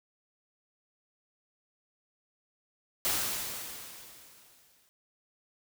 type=noise with exponential decay; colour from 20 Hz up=white; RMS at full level=-28 dBFS; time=3.05-4.89 s; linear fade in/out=0 ms; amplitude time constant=400 ms; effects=none